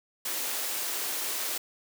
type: high-pass noise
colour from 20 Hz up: white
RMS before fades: -32 dBFS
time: 0.25-1.58 s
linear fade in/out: 5 ms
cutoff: 280 Hz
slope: 24 dB/octave
effects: none